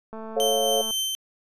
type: click train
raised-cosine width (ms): 1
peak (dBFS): -25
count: 173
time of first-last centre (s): 0.13-0.908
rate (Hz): 221
type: chord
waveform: sine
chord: A augmented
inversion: none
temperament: equal with one note detuned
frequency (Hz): 440 / 549.6 / 698.5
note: A4 / C#5 / E#5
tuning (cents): 0 / -15 / 0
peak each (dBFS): -25 / -25 / -26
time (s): 0.36-0.82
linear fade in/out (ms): 10
type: tone with tremolo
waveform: sawtooth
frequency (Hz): 3100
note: G7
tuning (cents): -20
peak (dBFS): -20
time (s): 0.4-1.15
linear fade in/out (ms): 0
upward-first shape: triangle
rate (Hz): 3.8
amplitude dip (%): 35
effects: resampled to 32000 Hz